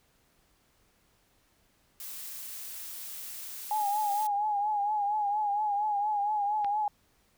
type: noise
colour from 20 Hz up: blue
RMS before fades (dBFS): -41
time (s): 2-4.27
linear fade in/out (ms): 2
type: tone with vibrato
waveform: sine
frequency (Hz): 830.6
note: G#5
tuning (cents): 0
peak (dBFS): -26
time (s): 3.71-6.88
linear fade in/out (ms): 2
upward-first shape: triangle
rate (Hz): 4.3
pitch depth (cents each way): 70
type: click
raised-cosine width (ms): 0.3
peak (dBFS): -25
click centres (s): 6.646
effects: pink hiss -68 dBFS RMS until 7.37 s